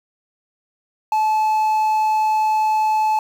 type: tone with quantisation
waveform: triangle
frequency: 865 Hz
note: A5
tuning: 30 cents flat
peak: -13 dBFS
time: 1.12-3.19 s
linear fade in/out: 2 ms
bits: 7
effects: none